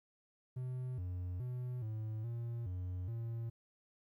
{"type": "tone with pitch steps", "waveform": "triangle", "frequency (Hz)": [127.1, 89.8, 124.8, 109.1, 117.5, 90.6, 115.4], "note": ["C3", "F2", "B2", "A2", "A#2", "F#2", "A#2"], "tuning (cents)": [-50, 49, 19, -14, 14, -36, -17], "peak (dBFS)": -36, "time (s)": [0.56, 3.5], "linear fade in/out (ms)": 10, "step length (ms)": 420, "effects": ["13-bit"]}